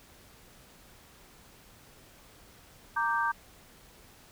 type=chord; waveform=sine; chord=G minor; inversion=first; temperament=equal with one note detuned; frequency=928 / 1174.7 / 1568 Hz; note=Bb5 / D6 / G6; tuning=-8 / 0 / 0 cents; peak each=-30 / -31 / -30 dBFS; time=2.96-3.32 s; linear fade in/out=10 ms; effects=pink hiss -56 dBFS RMS until 4.31 s